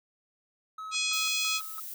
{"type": "tone with tremolo", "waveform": "triangle", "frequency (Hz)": 1284, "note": "E6", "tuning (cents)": -46, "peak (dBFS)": -35, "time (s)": [0.78, 1.8], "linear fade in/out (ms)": 5, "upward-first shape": "square", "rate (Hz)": 3, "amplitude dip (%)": 70}
{"type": "harmonic tone", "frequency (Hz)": 838, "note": "G#5", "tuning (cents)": 15, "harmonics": [3, 4, 5, 6, 7, 8, 9, 10], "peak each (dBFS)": [-31, -33, -35, -37, -38, -39, -40, -41], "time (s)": [0.91, 1.61], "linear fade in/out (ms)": 50}
{"type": "noise", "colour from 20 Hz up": "violet", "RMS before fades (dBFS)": -40, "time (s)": [1.13, 1.94], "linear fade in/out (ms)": 2}
{"effects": []}